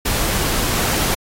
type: noise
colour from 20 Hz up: pink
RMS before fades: -19 dBFS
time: 0.05-1.15 s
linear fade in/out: 10 ms
effects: AAC 48 kbps